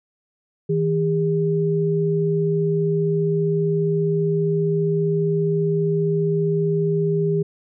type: tone pair together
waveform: sine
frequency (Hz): 160.33 / 404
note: E3 / G#4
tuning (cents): -48 / -48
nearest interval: octave + major third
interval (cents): 1600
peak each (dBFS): -20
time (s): 0.69-7.43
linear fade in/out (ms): 10
effects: none